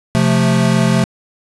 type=chord; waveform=square; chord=F major; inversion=second; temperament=equal; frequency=130.81 / 174.61 / 220 Hz; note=C3 / F3 / A3; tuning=0 / 0 / 0 cents; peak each=-16 dBFS; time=0.15-1.04 s; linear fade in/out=0 ms; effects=resampled to 24000 Hz + 7-bit

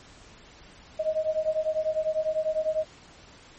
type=beating tone pair; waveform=sine; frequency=622.3 / 632.3 Hz; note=D#5 / D#5; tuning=0 / +28 cents; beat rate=10 Hz; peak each=-27 dBFS; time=0.99-2.85 s; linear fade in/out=10 ms; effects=pink hiss -51 dBFS RMS until 3.58 s + MP3 32 kbps

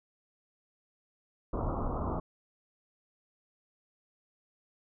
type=low-pass noise; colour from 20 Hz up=pink; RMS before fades=-33 dBFS; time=1.53-2.2 s; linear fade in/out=5 ms; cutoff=1300 Hz; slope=96 dB/octave; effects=none

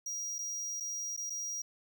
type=tone with dropouts; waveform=square; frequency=5730 Hz; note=F8; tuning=44 cents sharp; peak=-36 dBFS; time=0.06-1.62 s; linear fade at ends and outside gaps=5 ms; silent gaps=0.384-0.388 / 0.801-0.805 / 1.165-1.175 / 1.298-1.303 s; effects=none

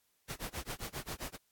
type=noise with tremolo; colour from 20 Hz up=pink; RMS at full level=-39 dBFS; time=0.28-1.37 s; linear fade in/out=20 ms; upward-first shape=sine; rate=7.5 Hz; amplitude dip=100%; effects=white hiss -75 dBFS RMS until 1.51 s + AAC 64 kbps

